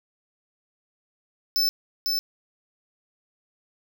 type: tone with echo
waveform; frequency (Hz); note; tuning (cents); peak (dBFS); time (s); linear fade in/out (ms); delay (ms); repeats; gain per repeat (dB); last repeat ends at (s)
square; 5274; E8; 0; -20; 1.56-1.69; 0; 500; 1; -3; 2.19
effects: none